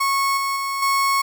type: tone with level steps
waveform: 35% pulse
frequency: 1100 Hz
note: C#6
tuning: 14 cents flat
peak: -16 / -19 / -21 / -15 dBFS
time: 0-1.22 s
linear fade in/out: 10 ms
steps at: 0.37 / 0.56 / 0.82 s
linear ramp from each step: 5 ms
effects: none